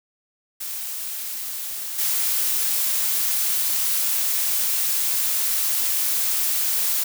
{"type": "noise with level steps", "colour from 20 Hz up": "blue", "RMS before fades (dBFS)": [-30, -22], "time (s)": [0.6, 7.04], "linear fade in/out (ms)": 10, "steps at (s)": 1.98, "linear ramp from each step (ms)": 10, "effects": []}